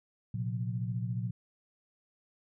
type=chord; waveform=sine; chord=Bb suspended second; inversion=none; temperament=equal with one note detuned; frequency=116.54 / 130.81 / 178.9 Hz; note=Bb2 / C3 / F3; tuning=0 / 0 / +42 cents; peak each=-33 / -38 / -38 dBFS; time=0.34-1.31 s; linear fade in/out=5 ms; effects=none